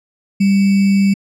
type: tone with sample-and-hold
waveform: sine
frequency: 197.2 Hz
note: G3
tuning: 11 cents sharp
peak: -9 dBFS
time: 0.4-1.14 s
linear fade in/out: 10 ms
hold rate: 2450 Hz
effects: low-pass 8000 Hz 12 dB/octave